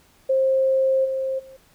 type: tone with level steps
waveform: sine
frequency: 530 Hz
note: C5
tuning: 22 cents sharp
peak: -16 / -22 / -41 dBFS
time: 0.29-1.57 s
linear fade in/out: 10 ms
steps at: 1.04 / 1.38 s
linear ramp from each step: 20 ms
effects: pink hiss -57 dBFS RMS until 1.74 s